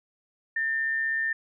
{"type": "tone with amplitude modulation", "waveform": "sine", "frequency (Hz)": 1800, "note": "A6", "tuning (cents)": 39, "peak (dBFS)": -23, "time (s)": [0.56, 1.33], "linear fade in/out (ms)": 5, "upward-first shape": "sine", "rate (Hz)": 136, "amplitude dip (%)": 30, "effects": []}